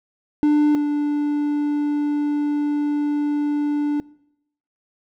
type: tone pair in turn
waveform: triangle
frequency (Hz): 297.3 / 293.4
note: D4 / D4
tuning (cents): +21 / -2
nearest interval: unison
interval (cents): 23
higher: first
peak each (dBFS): -11 / -16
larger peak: first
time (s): 0.43-0.75 / 0.75-4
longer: second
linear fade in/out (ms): 0
effects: noise-tail reverb RT60 0.8 s tail -23 dB re dry